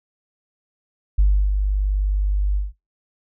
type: tone with ADSR envelope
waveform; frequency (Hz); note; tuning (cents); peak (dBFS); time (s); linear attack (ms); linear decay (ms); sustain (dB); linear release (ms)
sine; 49.64; G1; +22; -10; 1.18-2.73; 11; 320; -6; 170
effects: noise-tail reverb RT60 0.2 s tail -23 dB re dry + tanh soft clip ceiling -7 dBFS